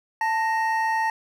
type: tone pair together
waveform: triangle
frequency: 887 / 1864.3 Hz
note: A5 / A#6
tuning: +14 / 0 cents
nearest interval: octave + minor second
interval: 1286 cents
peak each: -20 / -25 dBFS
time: 0.21-1.1 s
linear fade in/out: 2 ms
effects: none